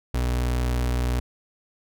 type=tone; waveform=35% pulse; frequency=61.3 Hz; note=B1; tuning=12 cents flat; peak=-20 dBFS; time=0.14-1.2 s; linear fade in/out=5 ms; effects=none